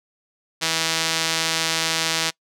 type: tone with band-pass filter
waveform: sawtooth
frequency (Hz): 162.4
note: E3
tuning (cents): -26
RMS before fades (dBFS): -23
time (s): 0.61-2.31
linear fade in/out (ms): 20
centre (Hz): 4700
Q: 0.96
effects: noise-tail reverb RT60 0.1 s tail -24 dB re dry